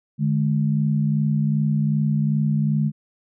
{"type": "tone pair together", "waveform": "sine", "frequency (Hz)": [149.4, 212], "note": ["D3", "G#3"], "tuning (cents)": [30, 36], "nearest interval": "tritone", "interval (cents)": 606, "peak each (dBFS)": [-19, -22], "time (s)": [0.18, 2.92], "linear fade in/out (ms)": 50, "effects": []}